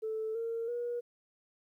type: tone with pitch steps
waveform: sine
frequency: 439 / 459 / 479.8 Hz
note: A4 / A#4 / A#4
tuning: -4 / -27 / +50 cents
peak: -32 dBFS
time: 0.02-1.01 s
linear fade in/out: 20 ms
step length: 330 ms
effects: tanh soft clip ceiling -28 dBFS + 12-bit